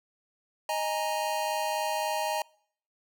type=chord; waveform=square; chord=D# suspended fourth; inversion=none; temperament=just; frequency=622.3 / 829.7 / 933.4 Hz; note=D#5 / G#5 / A#5; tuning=0 / -2 / +2 cents; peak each=-33 dBFS; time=0.69-2.42 s; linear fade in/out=2 ms; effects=noise-tail reverb RT60 0.6 s tail -25 dB re dry